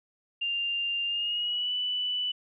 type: tone with pitch glide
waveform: sine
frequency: 2794 to 2977 Hz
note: F7 to F#7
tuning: 0 to +10 cents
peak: -27 dBFS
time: 0.41-2.32 s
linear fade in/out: 10 ms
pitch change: +110 cents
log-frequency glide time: 1.06-1.73 s
effects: none